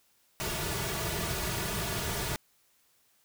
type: noise with comb filter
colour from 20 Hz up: pink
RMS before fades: -33 dBFS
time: 0.4-2.36 s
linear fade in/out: 0 ms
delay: 3.8 ms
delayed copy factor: -0.7
effects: white hiss -68 dBFS RMS until 3.24 s